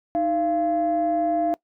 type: tone pair together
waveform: sine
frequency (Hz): 311.1 / 686.4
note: D#4 / F5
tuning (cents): 0 / -30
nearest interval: octave + major second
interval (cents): 1370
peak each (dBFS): -24 / -20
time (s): 0.15-1.54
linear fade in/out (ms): 0
effects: noise-tail reverb RT60 0.1 s tail -22 dB re dry + tanh soft clip ceiling -14 dBFS